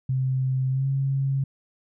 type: tone with pitch glide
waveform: sine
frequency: 130.81 to 136.13 Hz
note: C3 to C#3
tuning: 0 to -31 cents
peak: -21 dBFS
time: 0.09-1.44 s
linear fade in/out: 5 ms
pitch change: +69 cents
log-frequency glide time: 0.7-0.87 s
effects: none